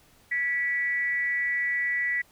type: tone with frequency modulation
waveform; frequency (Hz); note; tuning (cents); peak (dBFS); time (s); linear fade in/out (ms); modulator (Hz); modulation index
sine; 1956; B6; -17; -24; 0.31-2.22; 10; 285; 0.42
effects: pink hiss -59 dBFS RMS until 2.31 s